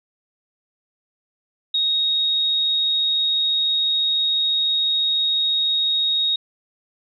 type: tone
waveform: sine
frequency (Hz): 3754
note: A#7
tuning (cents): +11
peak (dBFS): -17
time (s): 1.74-6.36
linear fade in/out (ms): 5
effects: none